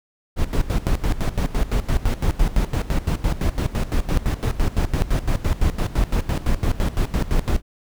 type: noise with tremolo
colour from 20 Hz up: brown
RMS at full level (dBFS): -18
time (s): 0.36-7.62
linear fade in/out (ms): 50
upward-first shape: square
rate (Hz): 5.9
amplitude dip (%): 80
effects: none